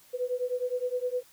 sine beating tone pair, 493.1 / 502.8 Hz, B4 / B4, -3 / +31 cents, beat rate 9.7 Hz, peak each -31 dBFS, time 0.13-1.23 s, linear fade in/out 20 ms, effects white hiss -58 dBFS RMS until 1.32 s

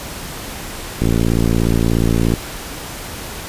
click train, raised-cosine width 3 ms, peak -3 dBFS, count 76, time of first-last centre 1.02-2.338 s, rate 56.9 Hz, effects pink hiss -29 dBFS RMS until 3.48 s + resampled to 32000 Hz

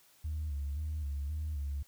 sine tone with vibrato, 73.7 Hz, D2, 7 cents sharp, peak -32 dBFS, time 0.24-1.83 s, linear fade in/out 10 ms, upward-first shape square, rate 1.9 Hz, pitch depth 73 cents each way, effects tanh soft clip ceiling -30 dBFS + white hiss -64 dBFS RMS until 1.87 s

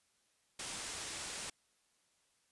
white low-pass noise, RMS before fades -44 dBFS, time 0.59-1.5 s, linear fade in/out 5 ms, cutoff 9800 Hz, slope 48 dB/octave, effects white hiss -75 dBFS RMS until 2.51 s + resampled to 24000 Hz

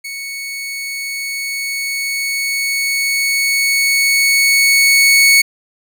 sawtooth tone with level ramp, 2217 Hz, C#7, in tune, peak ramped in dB -21 to -3 dBFS, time 0.04-5.42 s, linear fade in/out 10 ms, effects none

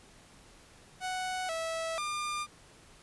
sawtooth tone with pitch steps, 741 / 653 / 1201 Hz, F#5 / E5 / D6, +2 / -17 / +38 cents, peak -29 dBFS, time 1-2.47 s, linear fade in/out 50 ms, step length 490 ms, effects pink hiss -57 dBFS RMS until 3.02 s + resampled to 24000 Hz

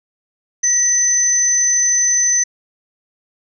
sine tone pair together, 1911 / 6067 Hz, A#6 / F#8, +43 / +42 cents, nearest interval octave + minor sixth, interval 1999 cents, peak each -24 / -12 dBFS, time 0.63-2.44 s, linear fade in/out 10 ms, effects none

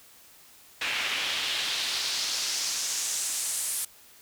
pink noise with band-pass filter sweep, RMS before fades -30 dBFS, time 0.81-3.85 s, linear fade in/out 5 ms, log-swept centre 2400 to 10000 Hz, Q 1.8, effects white hiss -54 dBFS RMS until 4.21 s

